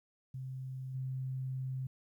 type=tone with level steps; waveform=sine; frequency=130.81 Hz; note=C3; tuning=in tune; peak=-39 / -35 dBFS; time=0.34-1.87 s; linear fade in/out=5 ms; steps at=0.94 s; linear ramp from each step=10 ms; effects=12-bit